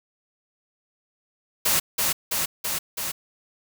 white noise with echo, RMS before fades -21 dBFS, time 1.65-1.8 s, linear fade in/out 10 ms, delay 330 ms, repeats 4, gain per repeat -2 dB, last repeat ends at 3.12 s, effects none

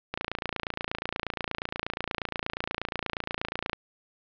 click train, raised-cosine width 0.3 ms, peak -13 dBFS, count 103, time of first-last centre 0.14-3.732 s, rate 28.4 Hz, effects low-pass 4000 Hz 12 dB/octave

